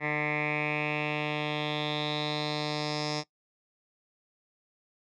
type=tone with low-pass filter sweep; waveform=10% pulse; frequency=150 Hz; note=D3; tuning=37 cents sharp; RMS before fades=-31 dBFS; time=0-3.24 s; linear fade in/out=50 ms; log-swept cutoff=2000 to 5300 Hz; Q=5.4; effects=noise-tail reverb RT60 0.1 s tail -19 dB re dry